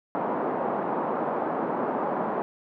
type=band-pass noise; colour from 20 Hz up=white; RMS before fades=-28 dBFS; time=0.15-2.42 s; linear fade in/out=0 ms; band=190 to 1000 Hz; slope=24 dB/octave; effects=none